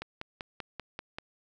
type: click train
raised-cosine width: 0.3 ms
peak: -21 dBFS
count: 7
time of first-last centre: 0.02-1.185 s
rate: 5.15 Hz
effects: none